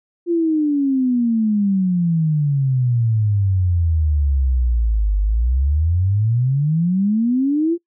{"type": "exponential two-way sweep", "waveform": "sine", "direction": "down then up", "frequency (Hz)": [349.2, 49, 349.2], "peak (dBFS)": -14, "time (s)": [0.26, 7.78], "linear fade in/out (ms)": 50, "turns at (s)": 5.19, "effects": ["noise-tail reverb RT60 0.1 s tail -23 dB re dry"]}